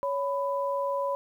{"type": "tone pair together", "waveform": "sine", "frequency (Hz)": [559, 996], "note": ["C#5", "B5"], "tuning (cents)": [14, 14], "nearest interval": "minor seventh", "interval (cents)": 1000, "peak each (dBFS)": [-28, -30], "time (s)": [0.03, 1.15], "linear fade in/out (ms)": 0, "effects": ["10-bit"]}